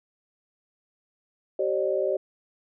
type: tone cluster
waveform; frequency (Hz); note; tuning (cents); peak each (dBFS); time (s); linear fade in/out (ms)
sine; 385 / 543 / 603; G4 / C#5 / D5; -31 / -36 / +46; -27; 1.59-2.17; 5
effects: none